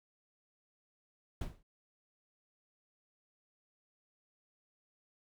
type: noise with exponential decay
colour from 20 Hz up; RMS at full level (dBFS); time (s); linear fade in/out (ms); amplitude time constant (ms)
brown; -33; 1.41-1.63; 5; 47
effects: none